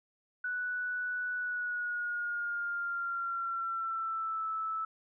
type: tone with pitch glide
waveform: sine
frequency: 1480 to 1310.9 Hz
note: F#6 to E6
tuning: 0 to -10 cents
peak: -32 dBFS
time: 0.44-4.85 s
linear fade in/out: 5 ms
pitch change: -210 cents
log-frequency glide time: 1.36-4.48 s
effects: none